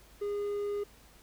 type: tone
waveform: triangle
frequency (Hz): 409.2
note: G#4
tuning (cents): -26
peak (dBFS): -29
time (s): 0.21-0.84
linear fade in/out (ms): 10
effects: added 50 Hz sine -60 dBFS peak until 1.22 s + pink hiss -59 dBFS RMS until 1.22 s